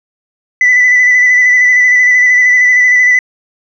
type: tone with vibrato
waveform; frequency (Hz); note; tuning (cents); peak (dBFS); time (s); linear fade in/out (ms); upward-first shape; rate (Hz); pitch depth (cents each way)
sine; 1990; B6; +13; -3; 0.61-3.19; 2; square; 13; 19
effects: tanh soft clip ceiling -2 dBFS